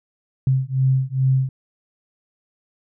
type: beating tone pair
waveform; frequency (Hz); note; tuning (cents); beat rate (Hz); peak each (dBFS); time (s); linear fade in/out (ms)
sine; 130.81 / 133.21; C3 / C3; 0 / +31; 2.4; -19; 0.47-1.49; 2
effects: none